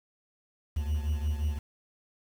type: beating tone pair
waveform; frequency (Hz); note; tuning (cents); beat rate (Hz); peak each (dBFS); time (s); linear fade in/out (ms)
triangle; 73.42 / 79.12; D2 / D#2; 0 / +30; 5.7; -26 / -32; 0.76-1.59; 10
effects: 8-bit